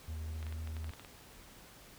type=tone with pitch glide; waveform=triangle; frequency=78.7 to 79.29 Hz; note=D#2 to D#2; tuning=+20 to +33 cents; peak=-36 dBFS; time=0.08-0.91 s; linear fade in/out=5 ms; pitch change=+13 cents; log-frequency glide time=0.2-0.6 s
type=clicks; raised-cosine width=0.3 ms; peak=-33 dBFS; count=10; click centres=0.428 / 0.467 / 0.525 / 0.674 / 0.767 / 0.844 / 0.894 / 0.936 / 0.996 / 1.048 s
effects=pink hiss -56 dBFS RMS until 1.98 s